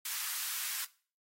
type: high-pass noise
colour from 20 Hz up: white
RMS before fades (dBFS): -37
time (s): 0.05-0.85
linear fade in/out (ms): 5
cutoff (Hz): 1100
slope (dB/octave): 24
effects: noise-tail reverb RT60 0.4 s tail -19 dB re dry + AAC 48 kbps